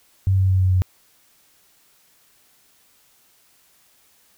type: tone with pitch steps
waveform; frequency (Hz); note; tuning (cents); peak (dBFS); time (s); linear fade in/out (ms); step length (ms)
sine; 95.8 / 94.86 / 93.94 / 93.02 / 92.11; G2 / F#2 / F#2 / F#2 / F#2; -39 / +44 / +27 / +10 / -7; -14; 0.27-0.82; 0; 110
effects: white hiss -58 dBFS RMS until 4.37 s